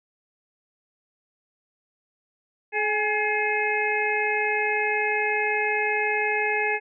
harmonic tone with a mistuned harmonic, 425.4 Hz, G#4, 42 cents sharp, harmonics 1 / 2 / 4 / 5 / 6, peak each -28 / -28 / -28 / -28 / -28 dBFS, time 2.72-6.8 s, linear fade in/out 50 ms, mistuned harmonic 2, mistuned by -43 cents, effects none

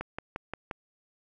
click train, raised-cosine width 0.5 ms, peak -19 dBFS, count 5, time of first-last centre 0.01-0.712 s, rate 5.7 Hz, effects none

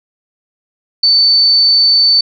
sine tone, 4526 Hz, C#8, 35 cents sharp, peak -6 dBFS, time 1.03-2.21 s, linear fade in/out 5 ms, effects none

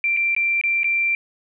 sine tone with dropouts, 2358 Hz, D7, 6 cents sharp, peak -17 dBFS, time 0.04-1.15 s, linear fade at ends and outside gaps 1 ms, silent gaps 0.166-0.171 / 0.349-0.364 / 0.613-0.637 / 0.833-0.843 s, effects none

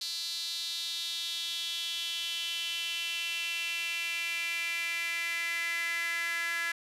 sawtooth tone with high-pass filter sweep, 337 Hz, E4, 38 cents sharp, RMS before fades -34 dBFS, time 0.01-6.72 s, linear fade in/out 5 ms, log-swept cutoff 4200 to 1800 Hz, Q 5.2, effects resampled to 32000 Hz

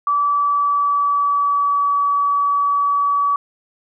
sine tone with pitch glide, 1154 to 1141.4 Hz, D6 to D6, -31 to -50 cents, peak -14 dBFS, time 0.07-3.36 s, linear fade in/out 2 ms, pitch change -19 cents, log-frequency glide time 0.26-1.92 s, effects none

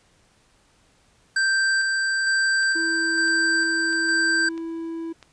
square tone with tremolo, 1568 Hz, G6, in tune, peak -19 dBFS, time 1.36-4.49 s, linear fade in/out 5 ms, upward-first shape square, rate 1.1 Hz, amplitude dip 25%
click train, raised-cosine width 0.2 ms, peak -26 dBFS, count 5, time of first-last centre 2.63-5.227 s, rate 1.54 Hz
triangle tone, 329.6 Hz, E4, in tune, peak -26 dBFS, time 2.75-5.13 s, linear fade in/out 10 ms
effects pink hiss -60 dBFS RMS until 5.32 s + resampled to 22050 Hz

